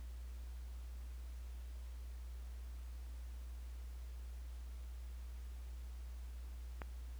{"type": "click", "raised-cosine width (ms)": 0.5, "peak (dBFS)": -29, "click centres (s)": 6.818, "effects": ["added 60 Hz sine -45 dBFS peak until 7.19 s", "pink hiss -65 dBFS RMS until 7.19 s"]}